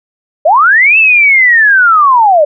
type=linear two-way sweep; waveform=sine; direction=up then down; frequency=567 to 2674 to 567 Hz; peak=-3 dBFS; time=0.45-2.45 s; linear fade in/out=10 ms; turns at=0.98 s; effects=none